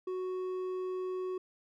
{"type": "tone with hard clipping", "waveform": "sine", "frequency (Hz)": 370, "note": "F#4", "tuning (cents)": 0, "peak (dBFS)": -35, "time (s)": [0.07, 1.38], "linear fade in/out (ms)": 5, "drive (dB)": 5, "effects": []}